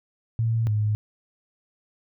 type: tone pair in turn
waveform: sine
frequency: 113.8 / 106.12 Hz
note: A#2 / G#2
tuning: -41 / +38 cents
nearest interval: minor second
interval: 121 cents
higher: first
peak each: -20 dBFS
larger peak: neither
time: 0.39-0.67 / 0.67-0.95 s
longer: neither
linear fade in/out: 0 ms
effects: none